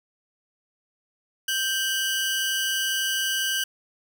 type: tone pair together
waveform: sawtooth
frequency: 1568 / 2946 Hz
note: G6 / F#7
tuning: 0 / -8 cents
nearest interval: major seventh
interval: 1092 cents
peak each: -23 dBFS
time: 1.48-3.64 s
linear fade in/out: 5 ms
effects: none